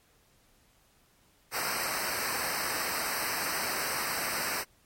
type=noise with comb filter; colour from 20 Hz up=pink; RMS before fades=-32 dBFS; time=1.51-4.65 s; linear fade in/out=50 ms; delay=0.29 ms; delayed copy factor=-1; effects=pink hiss -65 dBFS RMS until 4.85 s + MP3 64 kbps